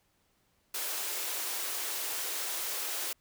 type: high-pass noise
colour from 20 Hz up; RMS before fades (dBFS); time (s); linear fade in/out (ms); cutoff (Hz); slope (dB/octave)
white; -35; 0.74-3.13; 5; 320; 48
effects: pink hiss -72 dBFS RMS until 3.2 s